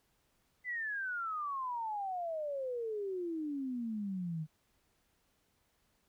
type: exponential sweep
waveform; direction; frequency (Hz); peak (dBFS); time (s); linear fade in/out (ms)
sine; down; 2029 to 151.8; -35; 0.64-4.47; 50
effects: pink hiss -75 dBFS RMS until 6.08 s